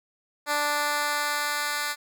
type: tone with high-pass filter sweep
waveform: 10% pulse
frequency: 293.7 Hz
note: D4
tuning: in tune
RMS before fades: -27 dBFS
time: 0.46-1.96 s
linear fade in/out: 50 ms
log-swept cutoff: 630 to 1600 Hz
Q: 0.72
effects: none